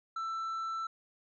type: tone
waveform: triangle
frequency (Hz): 1331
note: E6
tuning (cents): +16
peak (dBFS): -32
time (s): 0.16-0.87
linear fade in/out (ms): 5
effects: resampled to 16000 Hz